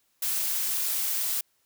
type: noise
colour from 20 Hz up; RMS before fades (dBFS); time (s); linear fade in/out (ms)
blue; -28; 0.22-1.41; 5
effects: white hiss -70 dBFS RMS until 1.65 s